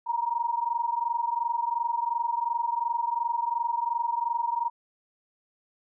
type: tone pair together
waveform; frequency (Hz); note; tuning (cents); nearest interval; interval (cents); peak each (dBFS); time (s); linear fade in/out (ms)
sine; 930.2 / 953; A#5 / A#5; -4 / +38; unison; 42; -28; 0.06-4.7; 20
effects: none